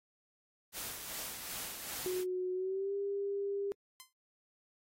white noise with tremolo, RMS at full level -41 dBFS, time 0.72-2.25 s, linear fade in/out 50 ms, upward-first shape sine, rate 2.6 Hz, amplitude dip 40%
sine tone with pitch glide, 366.6 to 399.8 Hz, F#4 to G4, -16 to +34 cents, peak -33 dBFS, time 2.06-3.72 s, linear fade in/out 0 ms, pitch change +150 cents, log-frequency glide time 2.53-2.94 s
5% pulse tone with exponential decay, 1034 Hz, C6, 21 cents flat, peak -34 dBFS, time 4-4.13 s, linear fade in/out 0 ms, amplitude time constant 28 ms
effects AAC 48 kbps

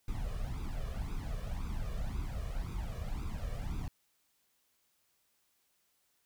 brown noise with flanger, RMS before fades -37 dBFS, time 0.08-3.88 s, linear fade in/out 2 ms, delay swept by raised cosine 0.81 to 1.74 ms, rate 1.9 Hz, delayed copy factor +0.75, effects white hiss -75 dBFS RMS until 6.25 s

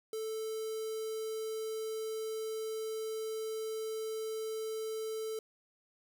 square tone with notch filter, 440 Hz, A4, in tune, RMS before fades -38 dBFS, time 0.13-5.39 s, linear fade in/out 2 ms, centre 1800 Hz, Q 0.54, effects none

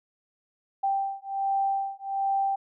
sine beating tone pair, 784 / 785.3 Hz, G5 / G5, 0 / +3 cents, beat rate 1.3 Hz, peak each -28 dBFS, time 0.83-2.56 s, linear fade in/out 10 ms, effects none

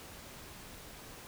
silence, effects pink hiss -50 dBFS RMS until 1.27 s

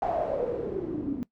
white noise with low-pass filter sweep, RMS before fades -30 dBFS, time 0.02-1.23 s, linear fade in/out 0 ms, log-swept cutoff 760 to 250 Hz, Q 8.5, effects noise-tail reverb RT60 0.1 s tail -20 dB re dry

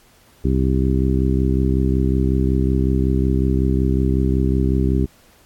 harmonic tone, 65.41 Hz, C2, in tune, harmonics 1 / 2 / 3 / 4 / 5 / 6, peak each -18 / -21 / -23 / -24 / -25 / -26 dBFS, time 0.44-5.06 s, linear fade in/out 10 ms, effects pink hiss -53 dBFS RMS until 5.45 s + AAC 64 kbps

